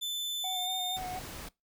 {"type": "tone with pitch glide", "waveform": "40% pulse", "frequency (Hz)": [3520, 3621], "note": ["A7", "A7"], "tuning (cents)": [0, 49], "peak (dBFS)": -31, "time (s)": [0.01, 0.98], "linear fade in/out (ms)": 20, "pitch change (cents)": 49, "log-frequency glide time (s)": [0.47, 0.74]}
{"type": "tone with vibrato", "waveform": "triangle", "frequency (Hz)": 739, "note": "F#5", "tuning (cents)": -2, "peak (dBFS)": -34, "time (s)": [0.44, 1.19], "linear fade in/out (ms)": 2, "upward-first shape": "square", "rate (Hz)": 4.2, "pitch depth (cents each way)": 20}
{"type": "noise", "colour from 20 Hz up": "pink", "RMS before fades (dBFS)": -43, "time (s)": [0.96, 1.49], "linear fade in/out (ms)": 10}
{"effects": ["noise-tail reverb RT60 0.2 s tail -22 dB re dry"]}